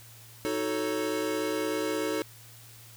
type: chord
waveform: square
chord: D# half-diminished seventh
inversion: none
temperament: equal with one note detuned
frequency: 313.3 / 370 / 440 / 554.4 Hz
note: D#4 / F#4 / A4 / C#5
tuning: +12 / 0 / 0 / 0 cents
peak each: -33 / -37 / -33 / -36 dBFS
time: 0.45-2.22 s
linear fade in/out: 0 ms
effects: added 114 Hz sine -52 dBFS peak until 2.96 s + white hiss -52 dBFS RMS until 2.96 s